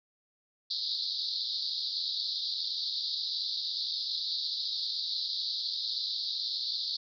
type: band-pass noise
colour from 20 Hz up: pink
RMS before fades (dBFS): -34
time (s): 0.7-6.97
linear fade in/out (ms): 10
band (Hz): 3700 to 4900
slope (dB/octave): 96
effects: none